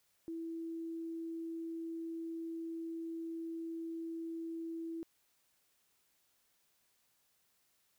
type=tone; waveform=sine; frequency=329.6 Hz; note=E4; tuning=in tune; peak=-39 dBFS; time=0.28-5.03 s; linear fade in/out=0 ms; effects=white hiss -75 dBFS RMS until 7.98 s